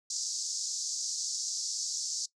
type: band-pass noise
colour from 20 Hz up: white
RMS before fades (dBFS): -35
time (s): 0.1-2.26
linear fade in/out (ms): 5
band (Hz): 4700 to 7200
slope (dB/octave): 48
effects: noise-tail reverb RT60 0.1 s tail -19 dB re dry